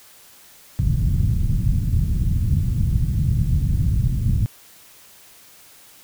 white low-pass noise, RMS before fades -19 dBFS, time 0.79-4.46 s, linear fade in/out 0 ms, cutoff 140 Hz, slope 24 dB/octave, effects white hiss -48 dBFS RMS until 6.03 s

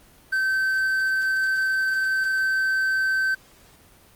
triangle tone with quantisation, 1545 Hz, G6, 26 cents flat, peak -18 dBFS, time 0.32-3.35 s, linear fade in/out 10 ms, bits 8, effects pink hiss -53 dBFS RMS until 4.15 s + Opus 24 kbps

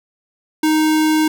square tone, 311.1 Hz, D#4, in tune, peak -13 dBFS, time 0.63-1.28 s, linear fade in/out 5 ms, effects none

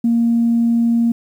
sine tone, 233.1 Hz, A#3, in tune, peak -11 dBFS, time 0.04-1.12 s, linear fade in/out 5 ms, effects tanh soft clip ceiling -7 dBFS + 8-bit

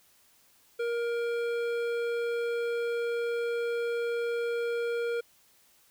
triangle tone with hard clipping, 470.5 Hz, A#4, 16 cents sharp, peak -30 dBFS, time 0.79-5.21 s, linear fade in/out 10 ms, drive 16 dB, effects white hiss -63 dBFS RMS until 5.9 s

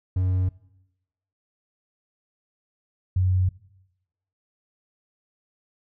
triangle / sine tone pair in turn, 92.4 / 92.4 Hz, F#2 / F#2, -2 / -2 cents, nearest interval unison, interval 0 cents, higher neither, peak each -18 dBFS, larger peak neither, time 0.16-0.49 / 3.16-3.49 s, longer neither, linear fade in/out 5 ms, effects noise-tail reverb RT60 0.9 s tail -20 dB re dry

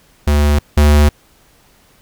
square tone pair in turn, 73.42 / 73.93 Hz, D2 / D2, 0 / +12 cents, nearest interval unison, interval 12 cents, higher second, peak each -10 / -7 dBFS, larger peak second, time 0.27-0.59 / 0.77-1.09 s, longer neither, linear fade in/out 5 ms, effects pink hiss -51 dBFS RMS until 2.01 s

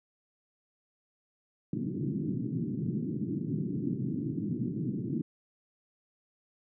pink band-pass noise, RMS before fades -33 dBFS, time 1.73-5.22 s, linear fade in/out 2 ms, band 120 to 340 Hz, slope 48 dB/octave, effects none

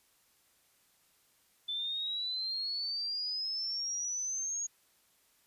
sine exponential sweep, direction up, 3502 to 6670 Hz, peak -33 dBFS, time 1.68-4.67 s, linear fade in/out 10 ms, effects white hiss -69 dBFS RMS until 5.46 s + resampled to 32000 Hz

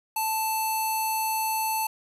square tone with low-pass filter, 880 Hz, A5, in tune, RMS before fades -27 dBFS, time 0.16-1.87 s, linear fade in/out 5 ms, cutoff 11000 Hz, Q 9.3, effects 8-bit

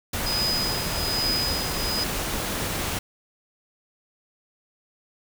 pink noise, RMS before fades -28 dBFS, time 0.13-2.99 s, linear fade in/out 5 ms
sine tone with tremolo, 4987 Hz, D#8, 3 cents sharp, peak -22 dBFS, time 0.26-2.04 s, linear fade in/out 5 ms, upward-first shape triangle, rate 1.2 Hz, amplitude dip 80%
effects none

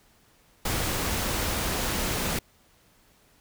pink noise, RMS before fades -28 dBFS, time 0.65-2.39 s, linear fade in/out 5 ms, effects pink hiss -61 dBFS RMS until 3.4 s

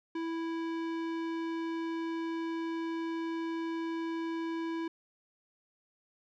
sine tone with tanh clipping, 329.6 Hz, E4, in tune, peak -35 dBFS, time 0.15-4.88 s, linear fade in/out 5 ms, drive 18 dB, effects none

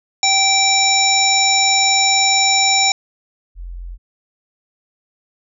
harmonic tone, 777 Hz, G5, 16 cents flat, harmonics 1 / 3 / 5 / 7 / 9, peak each -18 / -18 / -18 / -18 / -18 dBFS, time 0.23-2.92 s, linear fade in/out 2 ms
sine tone, 43.65 Hz, F1, in tune, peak -27 dBFS, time 3.55-3.98 s, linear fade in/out 50 ms
effects none

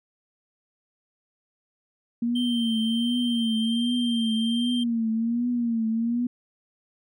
sine tone with vibrato, 233.1 Hz, A#3, in tune, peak -22 dBFS, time 2.22-6.27 s, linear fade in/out 5 ms, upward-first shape triangle, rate 1.3 Hz, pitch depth 95 cents each way
triangle tone with pitch glide, 3136 to 3160 Hz, G7 to G7, 0 to +13 cents, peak -28 dBFS, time 2.35-4.84 s, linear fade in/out 10 ms, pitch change +13 cents, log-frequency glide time 3.1-3.82 s
effects none

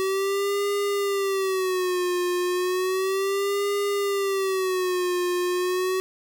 square tone with vibrato, 380 Hz, F#4, 46 cents sharp, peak -23 dBFS, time 0-6 s, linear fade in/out 0 ms, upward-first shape sine, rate 0.33 Hz, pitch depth 110 cents each way, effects none

